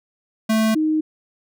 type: tone pair in turn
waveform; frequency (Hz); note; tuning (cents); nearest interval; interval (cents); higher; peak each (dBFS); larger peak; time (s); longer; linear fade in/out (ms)
square / sine; 220 / 311.1; A3 / D#4; 0 / 0; tritone; 600; second; -16; neither; 0.49-0.75 / 0.75-1.01; neither; 10
effects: none